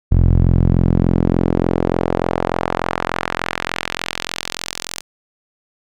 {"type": "tone with band-pass filter sweep", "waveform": "sawtooth", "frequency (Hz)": 43.4, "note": "F1", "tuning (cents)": -10, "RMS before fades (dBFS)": -17, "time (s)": [0.11, 5.01], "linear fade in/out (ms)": 10, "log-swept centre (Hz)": [88, 6800], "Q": 0.96, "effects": []}